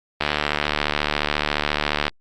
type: click train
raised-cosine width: 0.3 ms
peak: -3 dBFS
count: 140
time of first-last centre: 0.21-2.081 s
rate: 74.3 Hz
effects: Opus 24 kbps